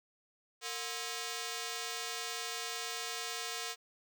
5% pulse ring-modulated tone, 589 Hz, D5, 5 cents sharp, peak -23 dBFS, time 0.61-3.76 s, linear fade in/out 50 ms, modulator 130 Hz, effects none

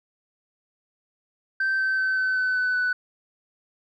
sine tone with pitch steps, 1555 / 1544.3 / 1533.6 / 1523 / 1512.5 / 1502 / 1491.7 Hz, G6 / G6 / G6 / F#6 / F#6 / F#6 / F#6, -14 / -26 / -38 / +50 / +38 / +26 / +14 cents, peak -19 dBFS, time 1.6-2.93 s, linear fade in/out 5 ms, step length 190 ms, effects tanh soft clip ceiling -19 dBFS

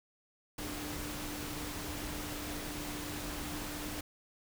sine tone in noise, 297.3 Hz, D4, 21 cents sharp, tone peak -44 dBFS, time 0.58-4.01 s, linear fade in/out 5 ms, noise pink, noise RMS -41 dBFS, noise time 0.58-4.01 s, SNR -6 dB, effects none

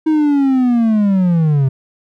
triangle linear sweep, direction down, 317.3 to 129.9 Hz, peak -8 dBFS, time 0.06-1.69 s, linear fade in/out 10 ms, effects none

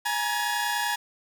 sawtooth tone cluster, 833 / 947 / 1696 Hz, G#5 / A#5 / G#6, +5 / +27 / +36 cents, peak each -26 dBFS, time 0.05-0.96 s, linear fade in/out 10 ms, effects none

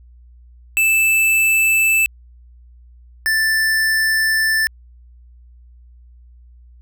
square tone pair in turn, 2637 / 1765 Hz, E7 / A6, 0 / +5 cents, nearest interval perfect fifth, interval 695 cents, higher first, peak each -13 / -15 dBFS, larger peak first, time 0.77-2.06 / 3.26-4.67 s, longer second, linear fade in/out 0 ms, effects added 60 Hz sine -42 dBFS peak until 6.81 s

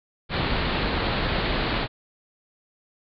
pink low-pass noise, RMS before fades -25 dBFS, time 0.29-1.88 s, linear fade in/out 50 ms, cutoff 4500 Hz, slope 96 dB/octave, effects none

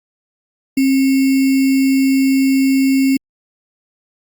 sine tone with sample-and-hold, 267.9 Hz, C4, 41 cents sharp, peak -10 dBFS, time 0.77-3.17 s, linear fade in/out 5 ms, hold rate 2450 Hz, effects Opus 48 kbps

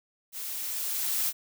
blue noise with level ramp, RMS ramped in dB -37 to -27 dBFS, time 0.32-1.33 s, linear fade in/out 50 ms, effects none

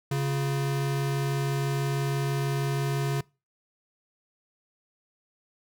square tone pair together, 138.81 / 350.3 Hz, C#3 / F4, +3 / +5 cents, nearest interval octave + major third, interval 1602 cents, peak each -26 / -37 dBFS, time 0.11-3.21 s, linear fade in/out 5 ms, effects noise-tail reverb RT60 0.3 s tail -24 dB re dry

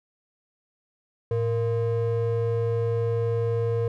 triangle ring-modulated tone, 288.1 Hz, D4, 33 cents flat, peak -17 dBFS, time 1.31-3.88 s, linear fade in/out 2 ms, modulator 178 Hz, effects none

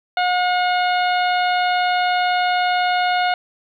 harmonic tone with a mistuned harmonic, 722 Hz, F#5, 43 cents flat, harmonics 1 / 2 / 3 / 4 / 5 / 6, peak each -17 / -23 / -27 / -29 / -31 / -33 dBFS, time 0.17-3.34 s, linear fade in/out 2 ms, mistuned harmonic 6, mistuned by -34 cents, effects 9-bit

